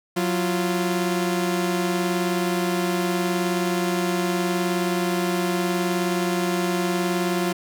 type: tone pair together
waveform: sawtooth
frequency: 182.2 / 345.2 Hz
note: F#3 / F4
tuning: -26 / -20 cents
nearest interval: major seventh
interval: 1106 cents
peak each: -20 dBFS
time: 0.16-7.53 s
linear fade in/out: 10 ms
effects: none